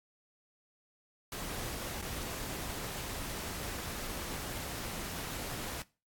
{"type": "noise with dropouts", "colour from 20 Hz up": "pink", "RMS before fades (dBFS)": -40, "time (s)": [1.32, 5.82], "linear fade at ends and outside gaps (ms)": 1, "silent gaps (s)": [2.013, 2.025], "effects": ["noise-tail reverb RT60 0.3 s tail -20 dB re dry", "AAC 64 kbps"]}